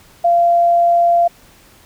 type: tone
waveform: sine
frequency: 689 Hz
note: F5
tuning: 24 cents flat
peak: -9 dBFS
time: 0.24-1.28 s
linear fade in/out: 10 ms
effects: pink hiss -47 dBFS RMS until 1.85 s